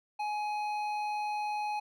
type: tone with hard clipping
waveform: sine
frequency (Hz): 839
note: G#5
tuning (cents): +17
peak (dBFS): -33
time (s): 0.19-1.8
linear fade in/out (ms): 10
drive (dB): 9
effects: none